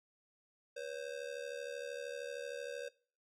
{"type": "ring-modulated tone", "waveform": "square", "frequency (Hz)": 523.3, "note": "C5", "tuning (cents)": 0, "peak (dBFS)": -39, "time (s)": [0.76, 2.89], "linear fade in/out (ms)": 10, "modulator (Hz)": 36.5, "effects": ["noise-tail reverb RT60 0.4 s tail -20 dB re dry", "low-pass 8000 Hz 12 dB/octave"]}